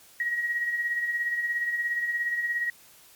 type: tone with tremolo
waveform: sine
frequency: 1900 Hz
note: A#6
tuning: 33 cents sharp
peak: -23 dBFS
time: 0.2-2.7 s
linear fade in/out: 2 ms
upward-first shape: sine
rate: 17 Hz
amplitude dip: 50%
effects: white hiss -54 dBFS RMS until 3.15 s + MP3 96 kbps